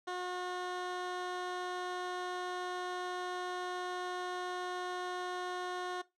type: tone with low-pass filter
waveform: 15% pulse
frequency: 361.4 Hz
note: F#4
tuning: 41 cents flat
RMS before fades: -39 dBFS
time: 0.07-6.02 s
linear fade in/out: 10 ms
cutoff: 5900 Hz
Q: 0.58
effects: noise-tail reverb RT60 0.2 s tail -18 dB re dry